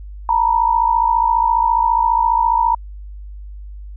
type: tone pair together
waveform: sine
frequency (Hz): 910 / 964.7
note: A#5 / B5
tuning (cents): -42 / -41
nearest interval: minor second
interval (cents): 101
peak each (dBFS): -15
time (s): 0.29-2.75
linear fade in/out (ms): 2
effects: added 50 Hz sine -30 dBFS peak until 3.96 s